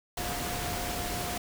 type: tone in noise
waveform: sine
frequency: 710 Hz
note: F5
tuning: 28 cents sharp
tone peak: -38 dBFS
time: 0.17-1.38 s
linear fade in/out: 5 ms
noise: pink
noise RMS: -34 dBFS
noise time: 0.17-1.38 s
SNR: -7 dB
effects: none